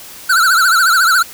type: tone with vibrato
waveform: square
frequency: 1422 Hz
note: F6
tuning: 31 cents sharp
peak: -9 dBFS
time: 0.29-1.23 s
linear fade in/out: 10 ms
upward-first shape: triangle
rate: 14 Hz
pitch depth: 170 cents each way
effects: white hiss -34 dBFS RMS until 1.33 s